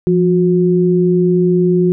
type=tone pair together; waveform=sine; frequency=173.5 / 362.3 Hz; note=F3 / F#4; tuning=-11 / -36 cents; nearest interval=octave + minor second; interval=1275 cents; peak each=-12 dBFS; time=0.07-1.92 s; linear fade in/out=0 ms; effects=none